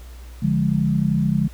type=chord; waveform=sine; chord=D diminished; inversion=none; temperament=equal with one note detuned; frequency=144.73 / 174.61 / 207.7 Hz; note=D3 / F3 / Ab3; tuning=-25 / 0 / 0 cents; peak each=-21 dBFS; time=0.42-1.48 s; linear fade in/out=10 ms; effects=added 60 Hz sine -36 dBFS peak until 1.53 s + pink hiss -49 dBFS RMS until 1.53 s